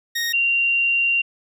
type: tone pair in turn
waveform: 20% pulse / sine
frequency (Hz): 1864.7 / 2765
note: A#6 / F7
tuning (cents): 0 / -18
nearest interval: perfect fifth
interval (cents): 682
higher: second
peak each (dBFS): -16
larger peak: neither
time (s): 0.15-0.33 / 0.33-1.22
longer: second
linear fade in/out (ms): 10
effects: none